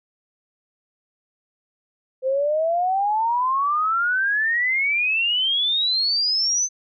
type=exponential sweep; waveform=sine; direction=up; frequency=512 to 6220 Hz; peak=-18 dBFS; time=2.22-6.69 s; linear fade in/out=50 ms; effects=none